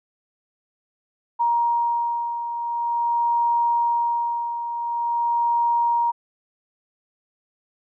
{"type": "beating tone pair", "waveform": "sine", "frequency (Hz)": [942, 942.46], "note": ["A#5", "A#5"], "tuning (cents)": [18, 19], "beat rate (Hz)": 0.46, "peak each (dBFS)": [-20, -27], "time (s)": [1.39, 6.12], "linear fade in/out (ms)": 20, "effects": []}